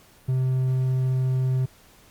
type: tone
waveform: triangle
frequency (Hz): 129.6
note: C3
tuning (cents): -16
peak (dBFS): -18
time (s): 0.28-1.66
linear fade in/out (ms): 10
effects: pink hiss -54 dBFS RMS until 2.1 s + Opus 48 kbps